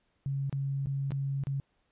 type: tone with dropouts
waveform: sine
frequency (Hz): 137.7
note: C#3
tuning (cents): -11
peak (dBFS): -29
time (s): 0.26-1.6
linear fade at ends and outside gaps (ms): 0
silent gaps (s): 0.496-0.527 / 0.859-0.87 / 1.107-1.119 / 1.437-1.47
effects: pink hiss -74 dBFS RMS until 1.91 s + resampled to 8000 Hz